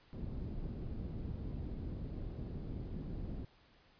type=low-pass noise; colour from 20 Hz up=pink; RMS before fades=-42 dBFS; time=0.13-3.45 s; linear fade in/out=0 ms; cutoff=270 Hz; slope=12 dB/octave; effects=pink hiss -66 dBFS RMS until 3.99 s + resampled to 11025 Hz